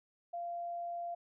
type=tone; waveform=sine; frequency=691 Hz; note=F5; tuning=19 cents flat; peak=-37 dBFS; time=0.33-1.15 s; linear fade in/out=10 ms; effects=none